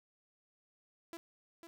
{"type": "tone with echo", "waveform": "sawtooth", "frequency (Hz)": 334.7, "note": "E4", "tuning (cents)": 26, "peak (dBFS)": -40, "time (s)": [1.13, 1.17], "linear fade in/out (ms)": 0, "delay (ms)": 500, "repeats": 1, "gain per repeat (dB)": -7, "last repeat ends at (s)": 1.67, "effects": []}